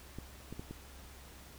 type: clicks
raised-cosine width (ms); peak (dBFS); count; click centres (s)
3; -29; 4; 0.186 / 0.526 / 0.595 / 0.71
effects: added 66 Hz sine -54 dBFS peak until 1.58 s + pink hiss -55 dBFS RMS until 1.58 s